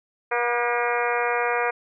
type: harmonic tone with a mistuned harmonic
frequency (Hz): 240.3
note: B3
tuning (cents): -47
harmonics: 2 / 3 / 4 / 5 / 6 / 7 / 8 / 9 / 10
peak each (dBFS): -26 / -28 / -29 / -30 / -31 / -31 / -32 / -33 / -33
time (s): 0.31-1.71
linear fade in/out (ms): 10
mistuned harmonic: 7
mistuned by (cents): -56
effects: none